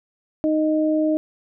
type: tone pair together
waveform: sine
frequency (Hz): 310 / 620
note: D#4 / D#5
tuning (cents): -6 / -6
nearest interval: octave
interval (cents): 1200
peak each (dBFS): -18 / -22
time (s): 0.44-1.17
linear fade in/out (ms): 0
effects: none